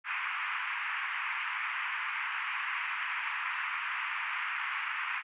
white band-pass noise, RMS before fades -35 dBFS, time 0.04-5.23 s, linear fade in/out 50 ms, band 970 to 2600 Hz, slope 48 dB/octave, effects resampled to 8000 Hz

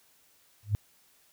sine tone with exponential growth, 103.7 Hz, G#2, 2 cents flat, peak -19 dBFS, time 0.63-0.75 s, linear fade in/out 0 ms, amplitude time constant 26 ms, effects white hiss -64 dBFS RMS until 1.32 s

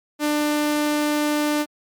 sawtooth tone, 297.8 Hz, D4, 24 cents sharp, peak -15 dBFS, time 0.19-1.66 s, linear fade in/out 50 ms, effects MP3 96 kbps

